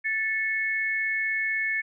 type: tone pair together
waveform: sine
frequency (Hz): 1760 / 2196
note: A6 / C#7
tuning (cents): 0 / -17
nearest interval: major third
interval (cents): 383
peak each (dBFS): -27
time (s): 0.04-1.82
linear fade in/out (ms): 20
effects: none